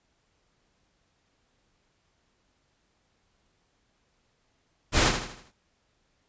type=noise with echo; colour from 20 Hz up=pink; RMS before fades=-21 dBFS; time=4.92-5.13 s; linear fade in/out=50 ms; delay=79 ms; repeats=5; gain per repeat=-7 dB; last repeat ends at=5.525 s; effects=pink hiss -71 dBFS RMS until 6.28 s + resampled to 16000 Hz